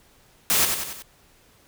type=noise with echo; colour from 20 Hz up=white; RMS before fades=-20 dBFS; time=0.5-0.65 s; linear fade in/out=0 ms; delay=93 ms; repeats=4; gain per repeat=-5 dB; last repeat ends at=1.022 s; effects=pink hiss -57 dBFS RMS until 1.67 s